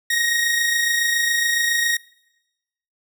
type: tone pair together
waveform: sawtooth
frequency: 1872.8 / 1900 Hz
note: A#6 / A#6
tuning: +8 / +33 cents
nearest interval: unison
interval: 25 cents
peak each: -15 / -23 dBFS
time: 0.1-1.97 s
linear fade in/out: 5 ms
effects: noise-tail reverb RT60 1.0 s tail -24 dB re dry